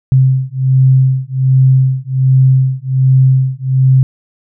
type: beating tone pair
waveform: sine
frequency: 130.81 / 132.11 Hz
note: C3 / C3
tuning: 0 / +17 cents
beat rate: 1.3 Hz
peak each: -10 dBFS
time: 0.12-4.03 s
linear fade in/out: 0 ms
effects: none